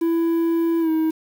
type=tone with pitch glide; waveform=triangle; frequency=332.7 to 318.2 Hz; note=E4 to D#4; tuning=+16 to +39 cents; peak=-15 dBFS; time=0.01-1.11 s; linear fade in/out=10 ms; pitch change=-77 cents; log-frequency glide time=0.8-0.9 s; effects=7-bit